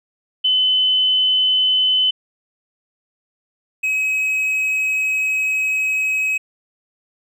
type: tone pair in turn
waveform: sine / triangle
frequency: 3030 / 2548 Hz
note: F#7 / D#7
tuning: +40 / +41 cents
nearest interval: minor third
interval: 299 cents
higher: first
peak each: -13 / -15 dBFS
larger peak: first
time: 0.44-2.11 / 3.83-6.38 s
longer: second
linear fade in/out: 10 ms
effects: none